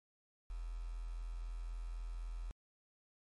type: tone with quantisation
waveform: sine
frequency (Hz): 41.94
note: E1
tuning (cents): +31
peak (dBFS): -40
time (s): 0.5-2.51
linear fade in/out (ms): 0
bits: 10
effects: MP3 48 kbps